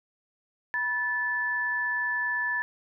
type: tone pair together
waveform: sine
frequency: 972.9 / 1743 Hz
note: B5 / A6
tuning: -26 / -17 cents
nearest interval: minor seventh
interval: 1009 cents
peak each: -34 / -26 dBFS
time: 0.74-2.62 s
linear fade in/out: 0 ms
effects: none